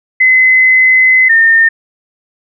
sine tone pair in turn, 2038 / 1817.8 Hz, C7 / A#6, -46 / -44 cents, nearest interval major second, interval 198 cents, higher first, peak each -4 dBFS, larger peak neither, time 0.2-1.29 / 1.29-1.69 s, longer first, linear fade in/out 10 ms, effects none

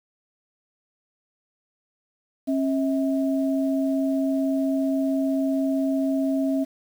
sine tone pair together, 270.9 / 644.7 Hz, C#4 / E5, -40 / -39 cents, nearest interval octave + minor third, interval 1501 cents, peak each -21 / -28 dBFS, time 2.47-6.65 s, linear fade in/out 20 ms, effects 8-bit

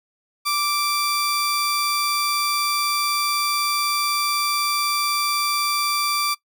sawtooth tone pair together, 1172 / 2344 Hz, D6 / D7, -4 / -4 cents, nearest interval octave, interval 1200 cents, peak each -18 dBFS, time 0.45-6.35 s, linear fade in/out 20 ms, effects noise-tail reverb RT60 0.1 s tail -20 dB re dry

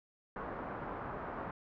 white low-pass noise, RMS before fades -42 dBFS, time 0.36-1.51 s, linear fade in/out 2 ms, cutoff 1300 Hz, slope 24 dB/octave, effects none

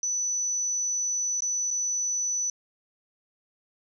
sine tone with dropouts, 5970 Hz, F#8, 15 cents sharp, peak -25 dBFS, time 0.03-2.5 s, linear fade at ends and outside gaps 2 ms, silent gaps 1.406-1.421 / 1.706-1.71 s, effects none

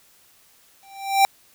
square tone with exponential growth, 784 Hz, G5, in tune, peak -11 dBFS, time 0.83-1.25 s, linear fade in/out 0 ms, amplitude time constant 91 ms, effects white hiss -56 dBFS RMS until 1.54 s

